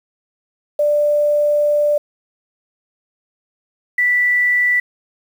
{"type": "tone pair in turn", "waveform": "sine", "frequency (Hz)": [590, 1968.5], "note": ["D5", "B6"], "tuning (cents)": [8, -6], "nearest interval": "octave + major sixth", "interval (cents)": 2086, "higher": "second", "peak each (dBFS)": -12, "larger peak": "neither", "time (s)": [[0.79, 1.98], [3.98, 4.8]], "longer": "first", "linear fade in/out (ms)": 5, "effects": ["7-bit"]}